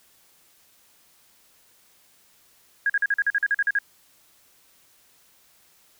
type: tone bursts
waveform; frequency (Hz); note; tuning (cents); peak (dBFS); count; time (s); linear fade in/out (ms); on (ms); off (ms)
sine; 1640; G#6; -22; -18; 12; 2.86-3.788; 2; 37; 44
effects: white hiss -59 dBFS RMS until 5.99 s